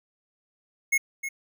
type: tone with echo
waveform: square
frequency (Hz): 2171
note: C#7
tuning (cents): -37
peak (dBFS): -20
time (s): 0.92-0.98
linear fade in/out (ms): 10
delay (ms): 310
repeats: 1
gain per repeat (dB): -10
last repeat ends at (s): 1.29
effects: none